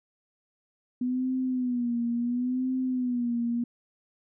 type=tone with vibrato; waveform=sine; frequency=246.9 Hz; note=B3; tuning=in tune; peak=-25 dBFS; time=1.01-3.64 s; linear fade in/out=5 ms; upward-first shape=sine; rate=0.72 Hz; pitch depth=81 cents each way; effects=none